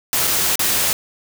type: noise with dropouts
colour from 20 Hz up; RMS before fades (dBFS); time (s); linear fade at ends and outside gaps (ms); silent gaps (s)
white; -18; 0.13-0.93; 0; 0.271-0.275 / 0.556-0.593
effects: none